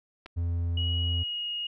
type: clicks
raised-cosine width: 0.3 ms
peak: -28 / -31 dBFS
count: 2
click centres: 0.26 / 0.263 s
type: tone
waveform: triangle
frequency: 85.4 Hz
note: F2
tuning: 38 cents flat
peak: -24 dBFS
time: 0.36-1.24 s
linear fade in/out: 20 ms
type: tone with pitch glide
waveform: sine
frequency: 2907 to 2870 Hz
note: F#7 to F7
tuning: -31 to +47 cents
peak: -30 dBFS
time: 0.77-1.67 s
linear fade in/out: 5 ms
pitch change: -22 cents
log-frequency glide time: 1.03-1.51 s
effects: none